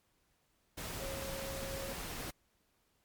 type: tone in noise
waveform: sine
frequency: 543 Hz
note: C#5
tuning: 36 cents flat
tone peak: -43 dBFS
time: 1-1.93 s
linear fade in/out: 10 ms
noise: pink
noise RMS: -42 dBFS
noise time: 0.77-2.31 s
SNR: -4 dB
effects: pink hiss -75 dBFS RMS until 3.04 s + MP3 96 kbps